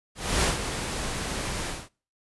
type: noise with ADSR envelope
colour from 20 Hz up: pink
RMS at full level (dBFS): -22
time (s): 0.15-1.89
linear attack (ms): 280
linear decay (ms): 140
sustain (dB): -9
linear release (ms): 230
effects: noise-tail reverb RT60 0.4 s tail -25 dB re dry + resampled to 24000 Hz